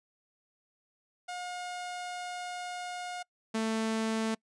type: tone pair in turn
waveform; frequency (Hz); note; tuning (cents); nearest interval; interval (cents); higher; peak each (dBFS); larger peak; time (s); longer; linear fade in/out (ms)
sawtooth; 717 / 222; F5 / A3; +45 / +16; octave + minor sixth; 2029; first; -33 / -25; second; 1.28-3.23 / 3.54-4.35; first; 10
effects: noise-tail reverb RT60 0.1 s tail -26 dB re dry + resampled to 22050 Hz